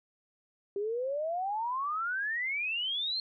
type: exponential sweep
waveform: sine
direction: up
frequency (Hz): 392 to 4267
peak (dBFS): -30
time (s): 0.76-3.2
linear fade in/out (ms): 2
effects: none